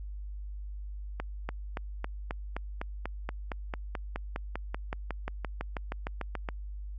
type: accelerating click train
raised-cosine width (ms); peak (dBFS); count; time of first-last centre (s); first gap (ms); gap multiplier
0.5; -19; 27; 1.2-6.488; 290; 0.97
effects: added 50 Hz sine -37 dBFS peak until 6.98 s